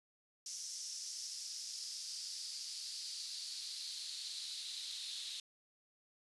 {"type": "noise with high-pass filter sweep", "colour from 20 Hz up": "pink", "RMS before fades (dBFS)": -45, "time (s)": [0.46, 5.4], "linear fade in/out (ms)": 2, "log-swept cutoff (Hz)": [5700, 3800], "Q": 4.8, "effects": ["resampled to 24000 Hz"]}